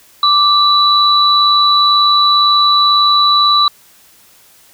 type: tone pair together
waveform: sine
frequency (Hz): 1174.7 / 3951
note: D6 / B7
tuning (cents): 0 / 0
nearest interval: octave + major sixth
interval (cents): 2100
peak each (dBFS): -10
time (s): 0.23-3.68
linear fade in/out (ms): 2
effects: white hiss -46 dBFS RMS until 4.73 s